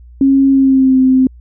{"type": "tone with pitch glide", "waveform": "sine", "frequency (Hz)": [271.8, 260.1], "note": ["C#4", "C4"], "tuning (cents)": [-34, -10], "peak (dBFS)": -6, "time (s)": [0.21, 1.27], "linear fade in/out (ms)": 2, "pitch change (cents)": -76, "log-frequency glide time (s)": [0.5, 0.99], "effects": ["added 60 Hz sine -35 dBFS peak until 1.4 s"]}